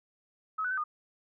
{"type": "tone with pitch steps", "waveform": "sine", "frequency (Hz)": [1281, 1487, 1529, 1222], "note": ["E6", "F#6", "G6", "D#6"], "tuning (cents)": [-50, 8, -44, -32], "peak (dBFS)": -29, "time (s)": [0.58, 0.84], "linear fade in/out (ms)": 10, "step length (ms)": 65, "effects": []}